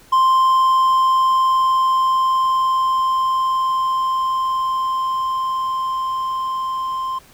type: tone with level ramp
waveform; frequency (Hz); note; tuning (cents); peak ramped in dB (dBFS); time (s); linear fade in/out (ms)
triangle; 1046.5; C6; 0; -9 to -19; 0.12-7.19; 10
effects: pink hiss -48 dBFS RMS until 7.33 s